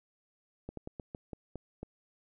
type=slowing click train; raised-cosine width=2 ms; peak=-27 dBFS; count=8; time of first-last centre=0.69-1.83 s; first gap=83 ms; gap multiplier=1.22; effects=none